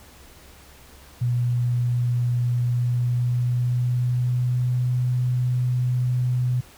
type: tone with pitch glide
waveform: sine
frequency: 121.7 to 124.83 Hz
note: B2 to B2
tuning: -25 to +19 cents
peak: -19 dBFS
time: 1.21-6.61 s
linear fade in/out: 10 ms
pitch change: +44 cents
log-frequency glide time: 2.69-5 s
effects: added 68 Hz sine -51 dBFS peak until 6.77 s + pink hiss -49 dBFS RMS until 6.77 s